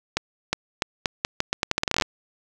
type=accelerating click train; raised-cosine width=0.2 ms; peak=-4 dBFS; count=19; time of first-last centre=0.17-2.022 s; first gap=360 ms; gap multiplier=0.81; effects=none